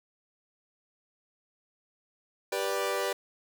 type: chord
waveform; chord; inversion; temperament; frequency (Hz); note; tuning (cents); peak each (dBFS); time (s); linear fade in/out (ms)
sawtooth; G major; none; equal with one note detuned; 392 / 490.2 / 587.3; G4 / B4 / D5; 0 / -13 / 0; -29; 2.52-3.13; 5
effects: none